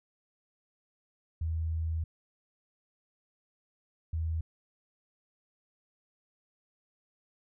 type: tone bursts at uneven times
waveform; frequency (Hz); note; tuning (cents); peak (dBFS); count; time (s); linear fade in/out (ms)
sine; 80.9; E2; -32; -29; 2; 1.41-2.04 / 4.13-4.41; 5
effects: none